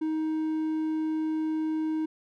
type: tone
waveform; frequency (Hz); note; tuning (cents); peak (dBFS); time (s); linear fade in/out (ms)
triangle; 314.1; D#4; +16; -24; 0.01-2.06; 10
effects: none